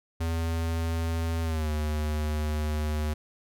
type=tone with pitch glide; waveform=square; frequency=82.41 to 76.01 Hz; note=E2 to D#2; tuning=0 to -40 cents; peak=-27 dBFS; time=0.2-3.14 s; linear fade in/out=10 ms; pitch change=-140 cents; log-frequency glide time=1.43-1.7 s; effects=none